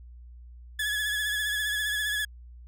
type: tone with vibrato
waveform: 30% pulse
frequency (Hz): 1701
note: G#6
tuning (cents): +41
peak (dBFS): -24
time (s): 0.79-2.25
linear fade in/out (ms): 5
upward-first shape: sine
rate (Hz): 15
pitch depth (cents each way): 41
effects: added 60 Hz sine -44 dBFS peak until 2.67 s